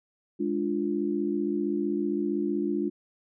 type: chord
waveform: sine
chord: D diminished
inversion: second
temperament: equal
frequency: 207.7 / 293.7 / 349.2 Hz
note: Ab3 / D4 / F4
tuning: 0 / 0 / 0 cents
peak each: -31 / -29 / -29 dBFS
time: 0.39-2.9 s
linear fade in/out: 20 ms
effects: none